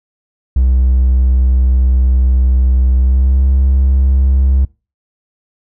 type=tone with pitch glide; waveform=triangle; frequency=63.6 to 66.57 Hz; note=C2 to C2; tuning=-48 to +31 cents; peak=-5 dBFS; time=0.56-4.65 s; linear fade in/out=5 ms; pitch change=+79 cents; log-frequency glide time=2.98-3.43 s; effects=noise-tail reverb RT60 0.3 s tail -24 dB re dry + tanh soft clip ceiling -1 dBFS